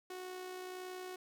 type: tone with amplitude modulation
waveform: sawtooth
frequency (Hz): 368.1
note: F#4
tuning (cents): -9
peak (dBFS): -38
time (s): 0.1-1.16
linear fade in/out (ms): 5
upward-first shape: sine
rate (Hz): 61.6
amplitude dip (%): 35
effects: none